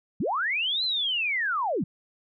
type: linear two-way sweep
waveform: sine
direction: up then down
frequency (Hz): 130.81 to 4144 to 130.81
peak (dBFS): -24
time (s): 0.2-1.84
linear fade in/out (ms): 5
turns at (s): 0.84
effects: none